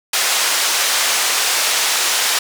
white band-pass noise, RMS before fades -17 dBFS, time 0.13-2.39 s, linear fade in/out 5 ms, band 620 to 7500 Hz, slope 12 dB/octave, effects none

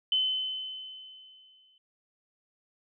sine tone with exponential decay, 3045 Hz, F#7, 49 cents sharp, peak -22 dBFS, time 0.12-1.78 s, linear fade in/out 2 ms, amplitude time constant 360 ms, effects none

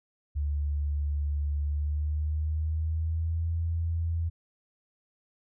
sine tone with pitch glide, 72.8 to 83.14 Hz, D2 to E2, -15 to +15 cents, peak -26 dBFS, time 0.35-4.3 s, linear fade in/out 20 ms, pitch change +230 cents, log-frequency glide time 1.63-3.5 s, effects none

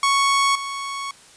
sawtooth tone with level steps, 1108.7 Hz, C#6, in tune, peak -12 / -23 dBFS, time 0.03-1.11 s, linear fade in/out 2 ms, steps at 0.55 s, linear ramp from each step 5 ms, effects white hiss -48 dBFS RMS until 1.36 s + resampled to 22050 Hz

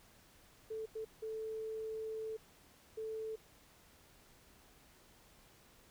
sine tone bursts at uneven times, 440 Hz, A4, in tune, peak -39 dBFS, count 4, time 0.7-0.86 / 0.95-1.05 / 1.22-2.37 / 2.97-3.36 s, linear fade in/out 10 ms, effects pink hiss -64 dBFS RMS until 5.9 s

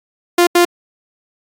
sawtooth tone bursts at uneven times, 349.2 Hz, F4, in tune, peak -4 dBFS, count 2, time 0.38-0.47 / 0.55-0.65 s, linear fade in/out 5 ms, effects AAC 48 kbps

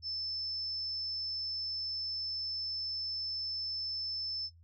sine tone, 5274 Hz, E8, in tune, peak -35 dBFS, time 0.02-4.5 s, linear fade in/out 50 ms, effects noise-tail reverb RT60 0.2 s tail -18 dB re dry + added 84 Hz sine -56 dBFS peak until 4.63 s

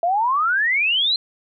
sine exponential sweep, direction up, 662 to 4186 Hz, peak -16 dBFS, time 0.03-1.16 s, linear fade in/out 2 ms, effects none

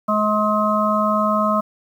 harmonic tone, 212 Hz, G#3, 36 cents sharp, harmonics 1 / 3 / 5 / 6, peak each -21 / -21 / -21 / -21 dBFS, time 0.08-1.61 s, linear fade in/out 10 ms, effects 8-bit

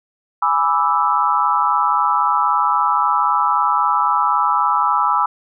sine chord, E dominant seventh, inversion first, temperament equal, 830.6 / 987.8 / 1174.7 / 1318.5 Hz, G#5 / B5 / D6 / E6, 0 / 0 / 0 / 0 cents, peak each -21 / -18 / -20 / -18 dBFS, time 0.42-5.26 s, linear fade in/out 5 ms, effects none

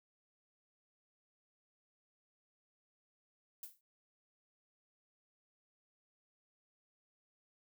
violet noise with exponential decay, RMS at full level -44 dBFS, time 3.63-3.81 s, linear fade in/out 2 ms, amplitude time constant 38 ms, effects none

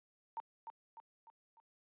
sine tone with echo, 914 Hz, A#5, 34 cents flat, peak -38 dBFS, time 0.37-0.4 s, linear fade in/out 0 ms, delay 300 ms, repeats 4, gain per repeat -6 dB, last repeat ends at 1.6 s, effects high-pass 400 Hz 12 dB/octave + resampled to 8000 Hz

